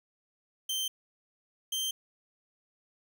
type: tone pair in turn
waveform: sawtooth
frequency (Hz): 3120 / 3140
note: G7 / G7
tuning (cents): -9 / +2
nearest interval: unison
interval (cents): 11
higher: second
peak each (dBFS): -27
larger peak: neither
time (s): 0.69-0.88 / 1.72-1.91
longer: neither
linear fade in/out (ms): 5
effects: none